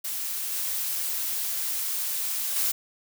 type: noise with level steps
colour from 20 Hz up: blue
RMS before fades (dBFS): -31 / -29 / -25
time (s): 0.04-2.72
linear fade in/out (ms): 10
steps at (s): 0.52 / 2.56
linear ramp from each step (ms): 2
effects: none